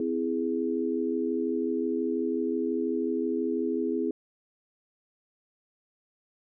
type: chord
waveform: sine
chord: C augmented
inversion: none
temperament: equal with one note detuned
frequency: 256.7 / 329.6 / 415.3 Hz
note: C4 / E4 / G#4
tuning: -33 / 0 / 0 cents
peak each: -30 dBFS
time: 0-4.11 s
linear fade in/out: 2 ms
effects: none